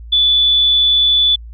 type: tone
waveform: sine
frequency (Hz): 3469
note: A7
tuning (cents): -25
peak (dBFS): -9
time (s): 0.12-1.36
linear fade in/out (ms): 10
effects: added 57 Hz sine -30 dBFS peak until 1.53 s